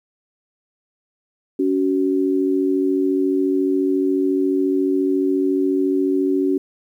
sine tone pair together, 281.4 / 375.6 Hz, C#4 / F#4, +26 / +26 cents, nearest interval perfect fourth, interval 500 cents, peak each -18 / -19 dBFS, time 1.59-6.58 s, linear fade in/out 5 ms, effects 9-bit

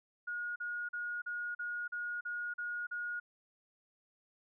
sine tone bursts, 1440 Hz, F#6, 47 cents flat, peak -36 dBFS, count 9, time 0.27-3.2 s, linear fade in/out 10 ms, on 290 ms, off 40 ms, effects none

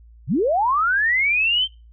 sine linear sweep, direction up, 94 to 3159 Hz, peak -16 dBFS, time 0.27-1.68 s, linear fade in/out 50 ms, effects noise-tail reverb RT60 0.3 s tail -25 dB re dry + added 57 Hz sine -44 dBFS peak until 1.92 s

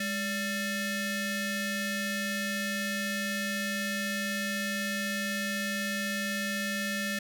sawtooth ring-modulated tone, 784 Hz, G5, in tune, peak -23 dBFS, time 0-7.19 s, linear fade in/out 5 ms, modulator 990 Hz, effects none

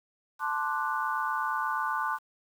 sine chord, D dominant seventh, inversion second, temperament equal, 880 / 1046.5 / 1174.7 / 1480 Hz, A5 / C6 / D6 / F#6, 0 / 0 / 0 / 0 cents, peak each -33 dBFS, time 0.39-2.19 s, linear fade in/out 50 ms, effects 9-bit

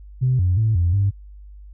sine tone with pitch steps, 128.1 / 90.2 / 110.3 / 86.3 / 99.3 Hz, C3 / F#2 / A2 / F2 / G2, -36 / -44 / +5 / -20 / +23 cents, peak -14 dBFS, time 0.21-1.11 s, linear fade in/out 20 ms, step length 180 ms, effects tanh soft clip ceiling -10 dBFS + added 50 Hz sine -38 dBFS peak until 1.73 s

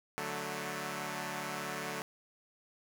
5% pulse chord, D major, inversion none, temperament equal, 146.83 / 185 / 220 Hz, D3 / F#3 / A3, 0 / 0 / 0 cents, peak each -30 dBFS, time 0.18-2.02 s, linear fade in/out 0 ms, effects none

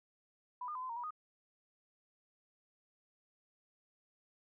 sine tone with pitch steps, 990 / 1213 / 1014 / 1027 / 927 / 968 / 1240 Hz, B5 / D#6 / B5 / C6 / A#5 / B5 / D#6, +4 / -44 / +45 / -33 / -10 / -35 / -6 cents, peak -39 dBFS, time 0.61-1.107 s, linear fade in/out 5 ms, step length 71 ms, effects none

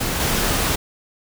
pink noise with level steps, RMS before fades -23 / -20 dBFS, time 0-0.76 s, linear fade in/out 10 ms, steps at 0.2 s, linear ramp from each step 2 ms, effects none

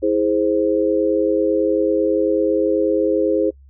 sine chord, E augmented, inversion none, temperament equal with one note detuned, 325.1 / 415.3 / 523.3 Hz, E4 / G#4 / B#4, -24 / 0 / 0 cents, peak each -19 dBFS, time 0.02-3.51 s, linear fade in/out 20 ms, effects noise-tail reverb RT60 0.1 s tail -26 dB re dry + added 68 Hz sine -43 dBFS peak until 3.69 s

